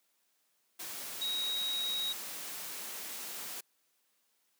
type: tone in noise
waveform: sine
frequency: 3808 Hz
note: A#7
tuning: 36 cents sharp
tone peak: -32 dBFS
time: 1.21-2.13 s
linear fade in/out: 10 ms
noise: white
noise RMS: -42 dBFS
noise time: 0.79-3.61 s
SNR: +7 dB
effects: white hiss -75 dBFS RMS until 4.59 s + high-pass 200 Hz 12 dB/octave